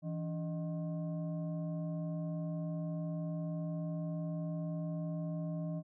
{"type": "tone with frequency modulation", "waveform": "sine", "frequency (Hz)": 164.81, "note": "E3", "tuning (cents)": 0, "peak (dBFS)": -35, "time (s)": [0.02, 5.83], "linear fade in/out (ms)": 50, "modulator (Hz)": 453, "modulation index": 0.63, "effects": []}